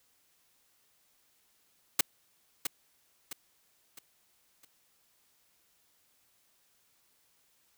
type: noise with echo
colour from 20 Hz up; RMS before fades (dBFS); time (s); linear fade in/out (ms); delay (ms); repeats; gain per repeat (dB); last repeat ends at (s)
white; -23; 1.99-2.01; 5; 660; 4; -8; 4.65
effects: white hiss -70 dBFS RMS until 7.77 s